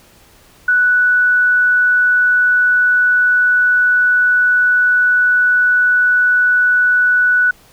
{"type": "tone", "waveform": "sine", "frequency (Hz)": 1480, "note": "F#6", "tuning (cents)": 0, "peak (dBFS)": -9, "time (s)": [0.68, 7.51], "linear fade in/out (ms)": 5, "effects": ["pink hiss -47 dBFS RMS until 7.72 s"]}